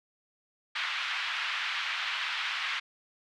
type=band-pass noise; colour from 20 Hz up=white; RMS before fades=-33 dBFS; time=0.75-2.8 s; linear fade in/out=10 ms; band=1100 to 3300 Hz; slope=24 dB/octave; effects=none